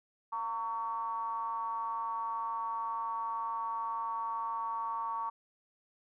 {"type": "ring-modulated tone", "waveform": "triangle", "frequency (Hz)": 105.5, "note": "G#2", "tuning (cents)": 28, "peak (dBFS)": -28, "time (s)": [0.32, 5.3], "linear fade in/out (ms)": 10, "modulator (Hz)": 1020, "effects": []}